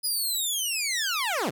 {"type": "linear sweep", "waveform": "15% pulse", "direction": "down", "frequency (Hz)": [5020, 103.83], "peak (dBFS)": -19, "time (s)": [0.03, 1.51], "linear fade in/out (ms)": 20, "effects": []}